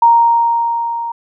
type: tone with level ramp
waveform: sine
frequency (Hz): 932.3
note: A#5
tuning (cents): 0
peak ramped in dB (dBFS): -4 to -19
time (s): 0.02-1.12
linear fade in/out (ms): 5
effects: none